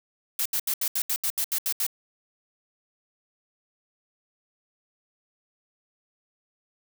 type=noise bursts; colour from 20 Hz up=blue; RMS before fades=-26 dBFS; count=11; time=0.39-1.866 s; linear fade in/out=2 ms; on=66 ms; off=75 ms; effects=none